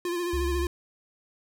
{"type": "tone with vibrato", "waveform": "square", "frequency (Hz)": 349.2, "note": "F4", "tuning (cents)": 0, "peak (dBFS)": -28, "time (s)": [0.05, 0.67], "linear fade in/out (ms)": 2, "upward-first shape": "sine", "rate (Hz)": 14, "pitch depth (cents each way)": 38}
{"type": "tone", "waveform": "sine", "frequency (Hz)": 68.5, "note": "C#2", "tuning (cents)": -20, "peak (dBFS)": -27, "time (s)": [0.33, 0.67], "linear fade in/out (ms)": 5}
{"effects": []}